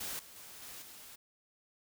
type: noise with level steps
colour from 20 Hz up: white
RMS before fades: -40 / -54 / -51 / -48 / -52 dBFS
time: 0-1.16 s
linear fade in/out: 10 ms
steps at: 0.19 / 0.36 / 0.62 / 0.82 s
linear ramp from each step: 2 ms
effects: none